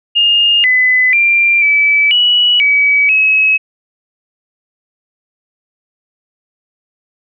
sine tone with pitch steps, 2832 / 2012 / 2376 / 2303 / 2935 / 2278 / 2565 Hz, F7 / B6 / D7 / D7 / F#7 / C#7 / E7, +23 / +32 / +20 / -34 / -15 / +47 / -48 cents, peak -7 dBFS, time 0.15-3.58 s, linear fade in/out 20 ms, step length 490 ms, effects none

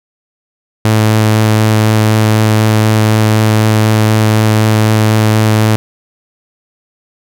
sawtooth tone with vibrato, 108.8 Hz, A2, 19 cents flat, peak -3 dBFS, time 0.85-5.76 s, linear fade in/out 0 ms, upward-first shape sine, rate 4 Hz, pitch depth 9 cents each way, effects none

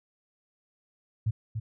sine tone with echo, 110 Hz, A2, in tune, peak -23 dBFS, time 1.26-1.31 s, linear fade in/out 10 ms, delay 290 ms, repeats 1, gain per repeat -6 dB, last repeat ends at 1.6 s, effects none

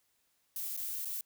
violet noise with dropouts, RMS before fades -38 dBFS, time 0.56-1.21 s, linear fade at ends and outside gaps 1 ms, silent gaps 0.766-0.774 / 1.048-1.055 s, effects white hiss -75 dBFS RMS until 1.25 s

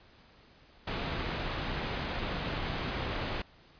pink low-pass noise, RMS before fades -35 dBFS, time 0.87-3.42 s, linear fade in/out 5 ms, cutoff 4100 Hz, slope 24 dB/octave, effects pink hiss -59 dBFS RMS until 3.79 s + resampled to 11025 Hz

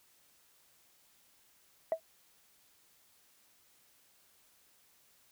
sine tone with exponential decay, 649 Hz, E5, 27 cents flat, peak -22 dBFS, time 1.92-2 s, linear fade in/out 1 ms, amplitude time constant 16 ms, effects tanh soft clip ceiling -23 dBFS + white hiss -67 dBFS RMS until 5.31 s

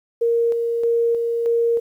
sine tone with tremolo, 466.2 Hz, A#4, in tune, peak -15 dBFS, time 0.21-1.8 s, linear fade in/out 10 ms, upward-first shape square, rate 1.6 Hz, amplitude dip 35%, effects 9-bit

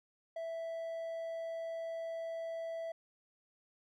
triangle tone, 659.3 Hz, E5, in tune, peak -36 dBFS, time 0.36-2.92 s, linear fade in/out 5 ms, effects none

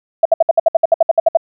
sine tone bursts, 659.3 Hz, E5, in tune, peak -5 dBFS, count 14, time 0.23-1.372 s, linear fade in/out 5 ms, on 24 ms, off 62 ms, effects none

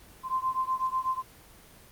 sine beating tone pair, 1037 / 1045.1 Hz, C6 / C6, -16 / -2 cents, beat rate 8.1 Hz, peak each -29 / -30 dBFS, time 0.23-1.23 s, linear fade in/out 50 ms, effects pink hiss -53 dBFS RMS until 1.91 s + Opus 24 kbps

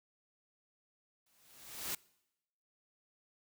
white noise with exponential growth, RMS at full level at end -36 dBFS, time 1.26-1.95 s, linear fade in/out 5 ms, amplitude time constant 150 ms, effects noise-tail reverb RT60 0.9 s tail -24 dB re dry

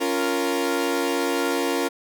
sawtooth chord, Bb minor, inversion first, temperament equal with one note detuned, 278.9 / 349.2 / 466.2 Hz, Db4 / F4 / Bb4, +11 / 0 / 0 cents, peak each -22 dBFS, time 0-1.89 s, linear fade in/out 20 ms, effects none

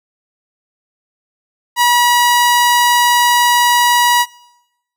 sawtooth tone, 966 Hz, B5, 39 cents flat, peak -5 dBFS, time 1.76-4.26 s, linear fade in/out 50 ms, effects noise-tail reverb RT60 0.9 s tail -22 dB re dry

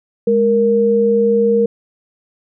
sine tone pair together, 207.7 / 466.3 Hz, G#3 / A#4, 0 / +1 cents, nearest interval octave + major second, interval 1401 cents, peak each -17 / -11 dBFS, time 0.27-1.66 s, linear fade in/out 5 ms, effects none

